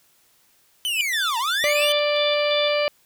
45% pulse linear two-way sweep, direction down then up, 3086 to 879 to 3086 Hz, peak -22 dBFS, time 0.85-1.92 s, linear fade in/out 0 ms, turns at 1.38 s
sine tone with exponential growth, 2960 Hz, F#7, in tune, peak -15 dBFS, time 0.89-1.01 s, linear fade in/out 1 ms, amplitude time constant 25 ms
sine tone with tremolo, 3518 Hz, A7, 1 cent flat, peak -24 dBFS, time 1.13-2.76 s, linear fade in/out 5 ms, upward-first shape square, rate 2.9 Hz, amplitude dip 65%
harmonic tone, 589 Hz, D5, 5 cents sharp, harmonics 1 / 2 / 3 / 4 / 5 / 6 / 7 / 8, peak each -20 / -30 / -34 / -27 / -30 / -40 / -38 / -33 dBFS, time 1.64-2.88 s, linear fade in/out 0 ms
effects white hiss -60 dBFS RMS until 3.05 s

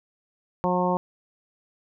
harmonic tone, 180 Hz, F#3, 47 cents flat, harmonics 1 / 2 / 3 / 4 / 5 / 6, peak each -26 / -29 / -27 / -31 / -26 / -31 dBFS, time 0.64-0.97 s, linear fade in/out 0 ms, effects none

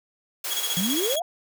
white high-pass noise, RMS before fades -30 dBFS, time 0.44-1.16 s, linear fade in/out 5 ms, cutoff 340 Hz, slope 48 dB/octave
sawtooth tone with tremolo, 3322 Hz, G#7, in tune, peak -22 dBFS, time 0.5-1.2 s, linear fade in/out 20 ms, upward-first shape square, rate 15 Hz, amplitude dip 75%
sine exponential sweep, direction up, 167.4 to 731 Hz, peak -24 dBFS, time 0.77-1.22 s, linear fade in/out 2 ms
effects none

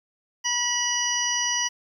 harmonic tone with a mistuned harmonic, 970 Hz, B5, 31 cents flat, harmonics 1 / 2 / 3 / 5 / 6, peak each -32 / -30 / -29 / -33 / -25 dBFS, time 0.44-1.69 s, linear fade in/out 20 ms, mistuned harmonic 3, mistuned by +16 cents, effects 9-bit

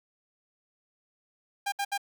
sawtooth tone bursts, 802 Hz, G5, 39 cents sharp, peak -24 dBFS, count 3, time 1.66-1.978 s, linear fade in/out 10 ms, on 62 ms, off 66 ms, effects none

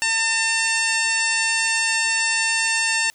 harmonic tone, 901 Hz, A5, 41 cents sharp, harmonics 1 / 2 / 3 / 4 / 5 / 6 / 7 / 8 / 9 / 10, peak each -30 / -23 / -23 / -34 / -29 / -30 / -35 / -29 / -29 / -34 dBFS, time 0.02-3.1 s, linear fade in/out 0 ms, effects white hiss -57 dBFS RMS until 3.14 s

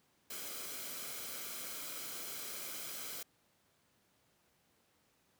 white noise with comb filter, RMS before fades -44 dBFS, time 0.3-3.23 s, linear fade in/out 5 ms, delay 1.1 ms, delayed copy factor -0.5, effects pink hiss -73 dBFS RMS until 5.39 s + high-pass 100 Hz 12 dB/octave

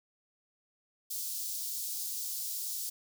white high-pass noise, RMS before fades -37 dBFS, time 1.1-2.9 s, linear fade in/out 10 ms, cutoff 4400 Hz, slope 24 dB/octave, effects none

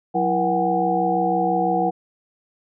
sine tone cluster, 182.1 / 331 / 478.6 / 741 / 807 Hz, F#3 / E4 / A#4 / F#5 / G#5, -27 / +7 / +46 / +2 / -50 cents, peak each -26 / -25 / -25 / -20 / -28 dBFS, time 0.14-1.91 s, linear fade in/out 20 ms, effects none

